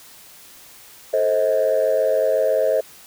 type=chord; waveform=sine; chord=A diminished; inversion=none; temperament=just; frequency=440 / 528 / 633.6 Hz; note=A4 / C5 / Eb5; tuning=0 / +16 / +31 cents; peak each=-22 / -18 / -18 dBFS; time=1.13-2.81 s; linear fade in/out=10 ms; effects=tanh soft clip ceiling -10 dBFS + white hiss -45 dBFS RMS until 3.06 s